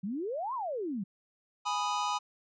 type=exponential two-way sweep; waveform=sine; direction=up then down; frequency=179.8 to 1099 to 179.8 Hz; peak=-32 dBFS; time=0.03-1.04 s; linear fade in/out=10 ms; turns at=0.54 s
type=chord; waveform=square; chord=G# minor; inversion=none; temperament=equal; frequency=830.6 / 987.8 / 1244.5 Hz; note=G#5 / B5 / D#6; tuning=0 / 0 / 0 cents; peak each=-35 / -34 / -35 dBFS; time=1.65-2.19 s; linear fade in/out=20 ms
effects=resampled to 16000 Hz